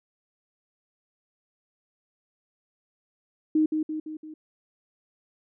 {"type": "tone with echo", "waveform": "sine", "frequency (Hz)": 310.7, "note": "D#4", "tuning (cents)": -2, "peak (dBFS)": -18, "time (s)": [3.55, 3.66], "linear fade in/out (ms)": 5, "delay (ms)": 170, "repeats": 4, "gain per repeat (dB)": -5, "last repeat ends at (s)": 4.34, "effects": []}